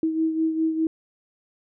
sine beating tone pair, 320 / 324.9 Hz, D#4 / E4, +49 / -25 cents, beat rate 4.9 Hz, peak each -21 / -29 dBFS, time 0.03-0.87 s, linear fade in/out 2 ms, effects none

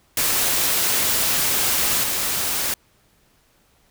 white noise with level steps, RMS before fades -20 / -23 dBFS, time 0.17-2.74 s, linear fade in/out 2 ms, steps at 2.03 s, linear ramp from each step 10 ms, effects pink hiss -60 dBFS RMS until 3.9 s

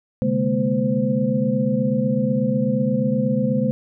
sine tone cluster, 131.5 / 147.3 / 209.7 / 237.9 / 516 Hz, C3 / D3 / G#3 / A#3 / C5, +9 / +6 / +17 / +35 / -24 cents, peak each -26 / -27 / -21 / -23 / -24 dBFS, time 0.22-3.71 s, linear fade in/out 0 ms, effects none

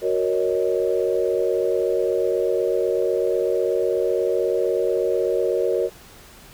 sine chord, D# minor seventh, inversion first, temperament equal, 370 / 466.2 / 554.4 / 622.3 Hz, F#4 / A#4 / C#5 / D#5, 0 / 0 / 0 / 0 cents, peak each -23 / -22 / -25 / -28 dBFS, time 0.01-5.9 s, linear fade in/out 50 ms, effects pink hiss -46 dBFS RMS until 6.53 s

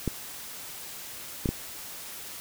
clicks, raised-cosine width 3 ms, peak -13 dBFS, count 3, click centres 0.077 / 1.458 / 1.49 s, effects white hiss -41 dBFS RMS until 2.4 s

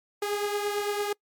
sawtooth beating tone pair, 409.7 / 418.6 Hz, G#4 / G#4, -24 / +14 cents, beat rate 8.9 Hz, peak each -24 / -30 dBFS, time 0.22-1.13 s, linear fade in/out 5 ms, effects noise-tail reverb RT60 0.1 s tail -26 dB re dry + MP3 96 kbps

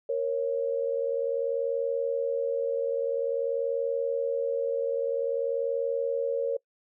sine tone pair together, 468.3 / 548.8 Hz, A#4 / C#5, +8 / -17 cents, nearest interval minor third, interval 275 cents, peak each -28 dBFS, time 0.09-6.57 s, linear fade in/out 5 ms, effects noise-tail reverb RT60 0.1 s tail -25 dB re dry

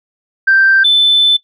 sine tone pair in turn, 1568 / 3520 Hz, G6 / A7, 0 / 0 cents, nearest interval octave + major second, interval 1400 cents, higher second, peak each -5 dBFS, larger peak neither, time 0.47-0.84 / 0.84-1.37 s, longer second, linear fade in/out 10 ms, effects noise-tail reverb RT60 0.1 s tail -19 dB re dry + tanh soft clip ceiling -1 dBFS

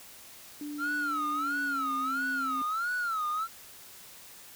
sine tone with pitch glide, 293.7 to 266.2 Hz, D4 to C4, 0 to +30 cents, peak -35 dBFS, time 0.61-2.62 s, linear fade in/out 2 ms, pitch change -170 cents, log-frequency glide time 1.26-2.03 s
triangle tone with vibrato, 1341 Hz, E6, 29 cents sharp, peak -26 dBFS, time 0.78-3.48 s, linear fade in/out 50 ms, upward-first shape sine, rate 1.5 Hz, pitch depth 170 cents each way
effects tanh soft clip ceiling -23 dBFS + white hiss -50 dBFS RMS until 4.55 s

